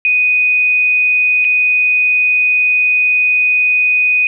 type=tone with dropouts; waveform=sine; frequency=2489 Hz; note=D#7; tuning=in tune; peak=-9 dBFS; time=0.05-4.27 s; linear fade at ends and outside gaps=1 ms; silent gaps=1.445-1.449 s; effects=none